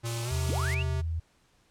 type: tone with pitch glide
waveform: square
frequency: 116.54 to 130.06 Hz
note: A#2 to C3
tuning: 0 to -10 cents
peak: -32 dBFS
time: 0.03-1.02 s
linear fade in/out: 20 ms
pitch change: +190 cents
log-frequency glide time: 0.24-0.32 s
type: band-stop noise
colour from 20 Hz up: white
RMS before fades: -37 dBFS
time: 0.05-0.75 s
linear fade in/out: 10 ms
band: 1400 to 2100 Hz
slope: 96 dB/octave
type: tone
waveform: sine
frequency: 81.6 Hz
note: E2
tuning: 17 cents flat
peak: -28 dBFS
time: 0.31-1.2 s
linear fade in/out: 10 ms
type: linear sweep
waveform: sine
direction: up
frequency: 100 to 2912 Hz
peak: -32 dBFS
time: 0.48-0.83 s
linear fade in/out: 10 ms
effects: pink hiss -66 dBFS RMS until 1.7 s + low-pass 9000 Hz 12 dB/octave